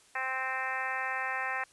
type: harmonic tone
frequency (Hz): 261.3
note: C4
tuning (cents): -2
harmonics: 2 / 3 / 4 / 5 / 6 / 7 / 8 / 9 / 10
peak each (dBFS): -46 / -38 / -39 / -41 / -40 / -35 / -42 / -44 / -43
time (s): 0.15-1.64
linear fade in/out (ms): 5
effects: white hiss -61 dBFS RMS until 1.72 s + resampled to 24000 Hz